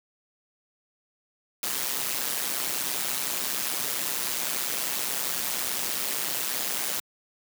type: noise with amplitude modulation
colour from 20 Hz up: white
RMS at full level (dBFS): -26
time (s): 1.63-7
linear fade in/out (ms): 2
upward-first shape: sine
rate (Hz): 130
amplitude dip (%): 75
effects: high-pass 150 Hz 12 dB/octave